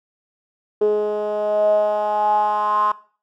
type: tone with band-pass filter sweep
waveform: 10% pulse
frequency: 210 Hz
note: G#3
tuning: 19 cents sharp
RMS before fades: -19 dBFS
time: 0.81-2.92 s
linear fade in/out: 5 ms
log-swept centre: 420 to 1100 Hz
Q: 8.2
effects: noise-tail reverb RT60 0.4 s tail -17 dB re dry